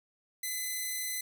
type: tone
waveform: 5% pulse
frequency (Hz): 2021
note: B6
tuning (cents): +39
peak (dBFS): -23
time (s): 0.43-1.21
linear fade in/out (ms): 5
effects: none